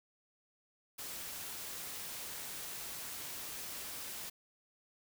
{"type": "noise", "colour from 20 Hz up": "white", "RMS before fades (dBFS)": -44, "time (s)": [0.98, 4.3], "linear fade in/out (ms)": 10, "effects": []}